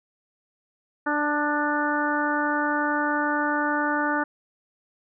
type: harmonic tone with a mistuned harmonic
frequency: 294.8 Hz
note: D4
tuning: 7 cents sharp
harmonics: 1 / 2 / 3 / 4 / 5 / 6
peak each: -27 / -31 / -28 / -30 / -27 / -33 dBFS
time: 1.06-4.24 s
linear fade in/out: 10 ms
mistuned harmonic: 4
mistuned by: +17 cents
effects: none